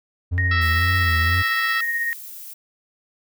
triangle tone with vibrato, 86 Hz, F2, 26 cents flat, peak -17 dBFS, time 0.31-1.43 s, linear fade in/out 20 ms, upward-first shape sine, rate 2 Hz, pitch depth 97 cents each way
sine tone with tremolo, 1864.7 Hz, A#6, in tune, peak -19 dBFS, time 0.38-2.13 s, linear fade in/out 0 ms, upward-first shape triangle, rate 16 Hz, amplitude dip 40%
harmonic tone, 659.3 Hz, E5, in tune, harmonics 2 / 3 / 4 / 5 / 6 / 7 / 8, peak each -25 / -29 / -31 / -33 / -35 / -36 / -37 dBFS, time 0.51-1.81 s, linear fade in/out 5 ms
violet noise, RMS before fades -37 dBFS, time 0.61-2.54 s, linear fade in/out 10 ms
effects none

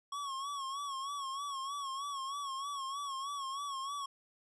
square tone with vibrato, 1106 Hz, C#6, 4 cents flat, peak -38 dBFS, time 0.12-4.06 s, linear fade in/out 5 ms, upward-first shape sine, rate 3.2 Hz, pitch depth 69 cents each way, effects resampled to 22050 Hz

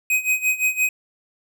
square tone with tremolo, 2515 Hz, D#7, 18 cents sharp, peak -16 dBFS, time 0.1-0.89 s, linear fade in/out 2 ms, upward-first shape sine, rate 5.8 Hz, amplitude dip 85%, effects none

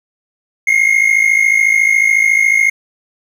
triangle tone pair together, 2116 / 2170 Hz, C7 / C#7, +19 / -37 cents, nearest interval unison, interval 44 cents, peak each -10 dBFS, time 0.67-2.7 s, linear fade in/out 5 ms, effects none

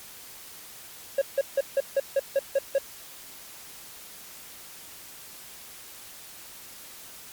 triangle tone bursts, 549 Hz, C#5, 17 cents flat, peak -17 dBFS, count 9, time 1.18-2.784 s, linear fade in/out 5 ms, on 36 ms, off 160 ms, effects white hiss -45 dBFS RMS until 7.32 s + MP3 96 kbps

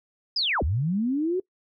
sine linear two-way sweep, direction down then up, 5180 to 62.6 to 381.5 Hz, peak -22 dBFS, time 0.36-1.4 s, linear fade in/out 5 ms, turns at 0.63 s, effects noise-tail reverb RT60 0.1 s tail -23 dB re dry

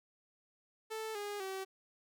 sawtooth tone with pitch steps, 440 / 410.5 / 383 Hz, A4 / G#4 / G4, 0 / -20 / -40 cents, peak -35 dBFS, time 0.9-1.65 s, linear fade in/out 20 ms, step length 250 ms, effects none

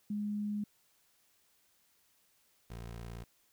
sine / 20% pulse tone pair in turn, 207.7 / 57.71 Hz, G#3 / A#1, 0 / -17 cents, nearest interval octave + minor seventh, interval 2217 cents, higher first, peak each -33 / -38 dBFS, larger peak first, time 0.1-0.64 / 2.7-3.24 s, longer neither, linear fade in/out 5 ms, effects white hiss -71 dBFS RMS until 3.52 s

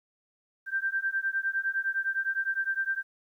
sine beating tone pair, 1568 / 1577.8 Hz, G6 / G6, 0 / +11 cents, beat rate 9.8 Hz, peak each -30 dBFS, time 0.66-3.03 s, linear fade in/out 50 ms, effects 11-bit

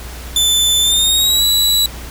sawtooth tone with pitch glide, 3520 to 3928 Hz, A7 to B7, 0 to -10 cents, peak -8 dBFS, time 0.36-1.86 s, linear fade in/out 2 ms, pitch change +190 cents, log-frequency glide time 0.8-1.44 s, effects added 60 Hz sine -29 dBFS peak until 2.1 s + pink hiss -33 dBFS RMS until 2.1 s

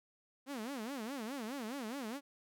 sawtooth tone with vibrato, 246.9 Hz, B3, in tune, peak -36 dBFS, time 0.46-2.21 s, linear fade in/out 50 ms, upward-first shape sine, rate 4.8 Hz, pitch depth 260 cents each way, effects none

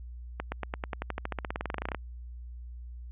accelerating click train, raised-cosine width 0.5 ms, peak -17 dBFS, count 25, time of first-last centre 0.4-1.947 s, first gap 120 ms, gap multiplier 0.94, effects added 60 Hz sine -40 dBFS peak until 3.11 s + resampled to 8000 Hz

